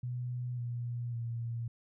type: tone with pitch steps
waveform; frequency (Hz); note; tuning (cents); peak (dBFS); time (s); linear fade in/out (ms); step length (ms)
sine; 123.47 / 120.09 / 116.81; B2 / B2 / A#2; 0 / -48 / +4; -34; 0.03-1.68; 5; 550
effects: none